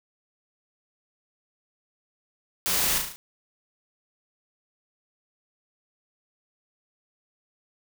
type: noise with echo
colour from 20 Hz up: white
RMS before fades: -26 dBFS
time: 2.66-2.98 s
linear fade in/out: 0 ms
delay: 36 ms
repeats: 5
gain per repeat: -4 dB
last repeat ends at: 3.16 s
effects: none